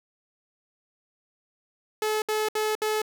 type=tone bursts; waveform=sawtooth; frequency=430 Hz; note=A4; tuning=40 cents flat; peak=-20 dBFS; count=4; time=2.02-3.018 s; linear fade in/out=2 ms; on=200 ms; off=66 ms; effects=none